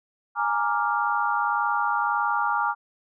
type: chord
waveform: sine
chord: Bb dominant seventh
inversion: third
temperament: equal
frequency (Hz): 830.6 / 932.3 / 1174.7 / 1396.9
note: Ab5 / Bb5 / D6 / F6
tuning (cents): 0 / 0 / 0 / 0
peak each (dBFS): -27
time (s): 0.35-2.75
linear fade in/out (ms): 50
effects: none